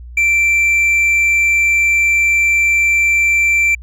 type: tone with hard clipping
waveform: sine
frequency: 2346 Hz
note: D7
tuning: 2 cents flat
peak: -11 dBFS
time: 0.17-3.75 s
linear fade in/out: 5 ms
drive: 3 dB
effects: added 60 Hz sine -30 dBFS peak until 3.82 s